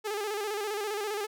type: tone with vibrato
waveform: sawtooth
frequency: 416.7 Hz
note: G#4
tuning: 6 cents sharp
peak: -27 dBFS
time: 0.04-1.27 s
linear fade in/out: 20 ms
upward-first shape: square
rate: 15 Hz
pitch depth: 61 cents each way
effects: none